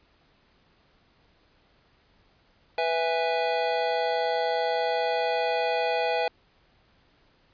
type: chord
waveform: square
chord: E major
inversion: second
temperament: just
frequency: 494.4 / 659.3 / 824.1 Hz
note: B4 / E5 / G#5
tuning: +2 / 0 / -14 cents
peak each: -29 dBFS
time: 2.78-6.28 s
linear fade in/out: 2 ms
effects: pink hiss -63 dBFS RMS until 7.53 s + resampled to 11025 Hz